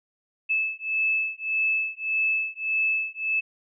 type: beating tone pair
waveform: sine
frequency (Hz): 2613 / 2614.7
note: E7 / E7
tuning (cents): -16 / -15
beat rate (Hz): 1.7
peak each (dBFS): -26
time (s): 0.49-3.41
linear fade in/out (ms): 20
effects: none